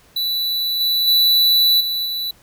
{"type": "tone with level steps", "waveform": "square", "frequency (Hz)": 3964, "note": "B7", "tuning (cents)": 6, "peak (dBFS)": [-19, -16, -12, -20, -22], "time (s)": [0.16, 2.31], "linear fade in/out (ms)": 5, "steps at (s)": [0.8, 1.07, 1.8, 2.05], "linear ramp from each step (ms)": 10, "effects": ["pink hiss -52 dBFS RMS until 2.42 s"]}